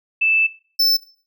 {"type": "tone pair in turn", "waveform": ["sine", "square"], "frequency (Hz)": [2637, 5286], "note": ["E7", "E8"], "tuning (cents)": [0, 4], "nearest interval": "octave", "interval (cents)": 1204, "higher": "second", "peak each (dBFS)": -14, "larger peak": "neither", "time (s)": [[0.21, 0.47], [0.79, 0.97]], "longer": "first", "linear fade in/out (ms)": 10, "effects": ["noise-tail reverb RT60 0.4 s tail -17 dB re dry"]}